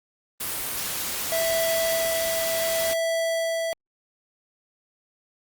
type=noise; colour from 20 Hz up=white; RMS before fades=-29 dBFS; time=0.4-2.94 s; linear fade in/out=10 ms
type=tone with tremolo; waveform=square; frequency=659.3 Hz; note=E5; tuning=in tune; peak=-23 dBFS; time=1.32-3.73 s; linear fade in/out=0 ms; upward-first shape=sine; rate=0.69 Hz; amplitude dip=30%
effects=Opus 32 kbps